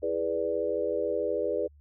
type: chord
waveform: sine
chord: E dominant seventh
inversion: none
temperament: equal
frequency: 329.6 / 415.3 / 493.9 / 587.3 Hz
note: E4 / G#4 / B4 / D5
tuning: 0 / 0 / 0 / 0 cents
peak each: -36 / -31 / -30 / -32 dBFS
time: 0.02-1.68 s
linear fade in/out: 20 ms
effects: added 73 Hz sine -53 dBFS peak until 1.8 s